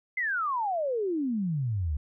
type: exponential sweep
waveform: sine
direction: down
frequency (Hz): 2099 to 68.8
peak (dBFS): -26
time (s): 0.17-1.97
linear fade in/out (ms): 5
effects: none